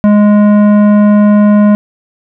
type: tone with tanh clipping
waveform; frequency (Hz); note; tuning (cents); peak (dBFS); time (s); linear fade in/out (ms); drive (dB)
sine; 207.7; G#3; 0; -5; 0.04-1.75; 0; 13
effects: none